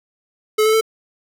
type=tone with pitch steps; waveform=square; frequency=430.3 / 436.6 / 442.9 Hz; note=A4 / A4 / A4; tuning=-39 / -13 / +11 cents; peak=-13 dBFS; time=0.58-0.811 s; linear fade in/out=10 ms; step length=77 ms; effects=none